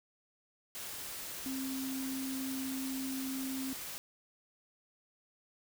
sine tone in noise, 265.2 Hz, C4, 23 cents sharp, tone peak -36 dBFS, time 1.46-3.73 s, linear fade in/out 0 ms, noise white, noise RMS -43 dBFS, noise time 0.75-3.98 s, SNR +4 dB, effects none

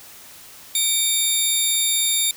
15% pulse tone pair together, 2308 / 3664 Hz, D7 / A#7, -31 / -31 cents, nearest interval minor sixth, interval 800 cents, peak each -21 / -11 dBFS, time 0.75-2.31 s, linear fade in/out 2 ms, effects white hiss -43 dBFS RMS until 2.36 s

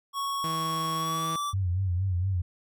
square tone with pitch glide, 1108.7 to 1162.5 Hz, C#6 to D6, 0 to -18 cents, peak -29 dBFS, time 0.13-1.54 s, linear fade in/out 50 ms, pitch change +82 cents, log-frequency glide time 0.95-1.32 s
sawtooth tone, 162.1 Hz, E3, 29 cents flat, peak -29 dBFS, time 0.44-1.36 s, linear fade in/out 0 ms
sine tone with vibrato, 92.3 Hz, F#2, 4 cents flat, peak -24 dBFS, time 1.53-2.42 s, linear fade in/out 10 ms, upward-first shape sine, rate 4.3 Hz, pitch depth 94 cents each way
effects none

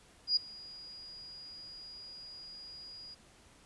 sine tone with ADSR envelope, 4879 Hz, D#8, 35 cents flat, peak -23 dBFS, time 0.27-3.15 s, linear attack 94 ms, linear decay 10 ms, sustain -23 dB, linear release 16 ms, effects pink hiss -61 dBFS RMS until 3.65 s + resampled to 24000 Hz

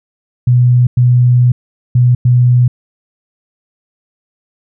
sine tone bursts at uneven times, 123.47 Hz, B2, in tune, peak -5 dBFS, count 4, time 0.47-0.87 / 0.97-1.52 / 1.95-2.15 / 2.25-2.68 s, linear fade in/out 5 ms, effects none

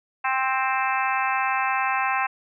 harmonic tone, 262.9 Hz, C4, 8 cents sharp, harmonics 3 / 4 / 5 / 6 / 7 / 8 / 9 / 10, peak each -26 / -26 / -31 / -30 / -32 / -34 / -35 / -30 dBFS, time 0.24-2.27 s, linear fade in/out 10 ms, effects none

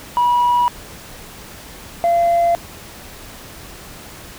sine tone pair in turn, 970 / 685.9 Hz, B5 / F5, -31 / -31 cents, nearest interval tritone, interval 600 cents, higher first, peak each -10 dBFS, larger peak neither, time 0.17-0.68 / 2.04-2.55 s, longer neither, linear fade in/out 0 ms, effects tanh soft clip ceiling -10 dBFS + pink hiss -37 dBFS RMS until 4.38 s

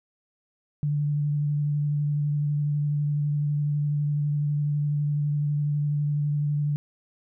sine tone with vibrato, 146.83 Hz, D3, in tune, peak -22 dBFS, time 0.83-6.76 s, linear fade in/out 0 ms, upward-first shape sine, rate 12 Hz, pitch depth 15 cents each way, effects none

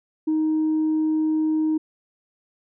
sine tone, 312.5 Hz, D#4, 8 cents sharp, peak -17 dBFS, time 0.27-1.78 s, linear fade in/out 10 ms, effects tanh soft clip ceiling -16 dBFS

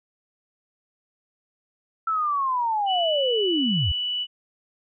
sine linear sweep, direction down, 1335 to 65.1 Hz, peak -21 dBFS, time 2.07-3.92 s, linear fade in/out 5 ms
sine tone, 2960 Hz, F#7, in tune, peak -24 dBFS, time 2.86-4.27 s, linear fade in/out 50 ms
effects none

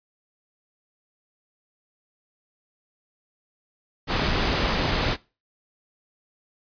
pink noise, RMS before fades -23 dBFS, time 4.07-5.17 s, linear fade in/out 50 ms, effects noise-tail reverb RT60 0.3 s tail -21 dB re dry + resampled to 11025 Hz

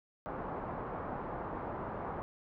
white low-pass noise, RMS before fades -40 dBFS, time 0.26-2.22 s, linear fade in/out 0 ms, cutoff 1100 Hz, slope 24 dB/octave, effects none

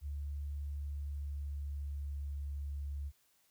sine tone with pitch glide, 71.9 to 71.16 Hz, D2 to C#2, -36 to +46 cents, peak -37 dBFS, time 0.01-3.12 s, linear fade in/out 50 ms, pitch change -18 cents, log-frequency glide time 0.84-2.29 s, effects white hiss -72 dBFS RMS until 3.5 s

